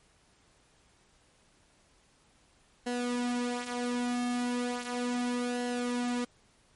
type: tone with flanger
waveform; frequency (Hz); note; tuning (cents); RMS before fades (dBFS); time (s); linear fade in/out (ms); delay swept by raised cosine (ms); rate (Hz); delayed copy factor
sawtooth; 244.3; B3; -19; -32; 2.86-6.25; 10; 0.84 to 6.14; 0.36; -0.65
effects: pink hiss -65 dBFS RMS until 6.75 s + MP3 48 kbps